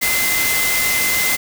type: tone in noise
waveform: sine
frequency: 2060 Hz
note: C7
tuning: 28 cents flat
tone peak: -19 dBFS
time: 0.01-1.37 s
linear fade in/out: 20 ms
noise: white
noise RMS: -19 dBFS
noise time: 0.01-1.37 s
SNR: -3 dB
effects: none